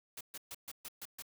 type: noise bursts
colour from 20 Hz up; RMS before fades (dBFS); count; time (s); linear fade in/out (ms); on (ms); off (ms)
white; -45; 7; 0.17-1.223; 5; 39; 130
effects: none